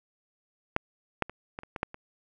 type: clicks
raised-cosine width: 0.5 ms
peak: -9 / -10 / -25 / -21 / -29 / -20 / -12 / -26 dBFS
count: 8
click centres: 0.764 / 1.223 / 1.296 / 1.589 / 1.634 / 1.762 / 1.831 / 1.944 s
effects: none